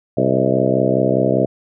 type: harmonic tone with a mistuned harmonic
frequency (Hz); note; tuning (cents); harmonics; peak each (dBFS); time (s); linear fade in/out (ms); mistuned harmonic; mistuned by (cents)
65; C2; -11; 2 / 3 / 4 / 5 / 6 / 7 / 8 / 9 / 10; -22 / -22 / -22 / -22 / -22 / -22 / -22 / -22 / -22; 0.17-1.46; 5; 9; +41
effects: none